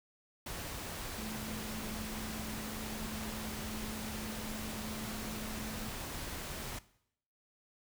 sine tone in noise, 217.1 Hz, A3, 23 cents flat, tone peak -42 dBFS, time 1.18-5.89 s, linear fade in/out 5 ms, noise pink, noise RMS -42 dBFS, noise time 0.46-6.79 s, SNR -3 dB, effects noise-tail reverb RT60 0.7 s tail -18 dB re dry

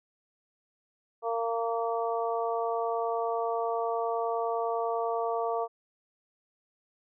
harmonic tone, 229.9 Hz, A#3, 24 cents flat, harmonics 2 / 3 / 4 / 5, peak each -31 / -31 / -36 / -36 dBFS, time 1.22-5.68 s, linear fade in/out 50 ms, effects none

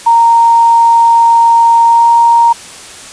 sine tone with pitch glide, 927 to 932.9 Hz, A#5 to A#5, -10 to +1 cents, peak -3 dBFS, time 0.06-2.53 s, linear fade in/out 10 ms, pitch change +11 cents, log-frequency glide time 1.84-2.09 s, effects white hiss -30 dBFS RMS until 3.12 s + resampled to 22050 Hz

